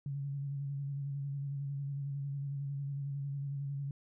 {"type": "tone with vibrato", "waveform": "sine", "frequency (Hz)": 140, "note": "C#3", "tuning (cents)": 18, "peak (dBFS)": -35, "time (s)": [0.06, 3.91], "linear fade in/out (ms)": 2, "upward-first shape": "square", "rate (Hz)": 11, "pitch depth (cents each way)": 25, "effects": []}